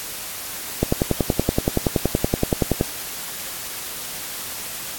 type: click train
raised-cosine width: 2 ms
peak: -3 dBFS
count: 22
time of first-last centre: 0.83-2.811 s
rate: 10.6 Hz
effects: white hiss -31 dBFS RMS until 4.98 s + AAC 64 kbps